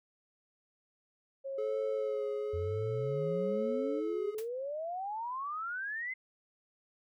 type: tone with tremolo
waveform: sine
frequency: 543 Hz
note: C#5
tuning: 36 cents flat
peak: -33 dBFS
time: 1.44-4.01 s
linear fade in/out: 20 ms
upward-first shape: sine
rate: 0.6 Hz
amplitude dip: 75%
type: tone with vibrato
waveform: triangle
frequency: 428.6 Hz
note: A4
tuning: 45 cents flat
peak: -32 dBFS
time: 1.58-4.35 s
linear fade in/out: 5 ms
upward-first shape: sine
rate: 0.99 Hz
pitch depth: 38 cents each way
type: exponential sweep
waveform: sine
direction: up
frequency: 82.9 to 2093 Hz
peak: -35 dBFS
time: 2.53-6.14 s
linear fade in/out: 10 ms
type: noise with exponential decay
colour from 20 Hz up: white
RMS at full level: -42 dBFS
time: 4.38-4.49 s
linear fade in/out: 5 ms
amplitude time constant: 23 ms
effects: none